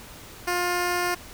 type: tone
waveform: 10% pulse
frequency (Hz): 354.3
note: F4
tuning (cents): +25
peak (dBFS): -15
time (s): 0.47-1.15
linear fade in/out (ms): 10
effects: pink hiss -44 dBFS RMS until 1.33 s